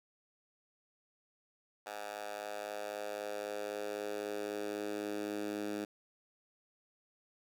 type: tone with high-pass filter sweep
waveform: 10% pulse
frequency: 103.83 Hz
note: G#2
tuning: in tune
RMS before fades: -40 dBFS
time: 1.86-5.85 s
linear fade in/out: 5 ms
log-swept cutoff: 780 to 270 Hz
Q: 2.2
effects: none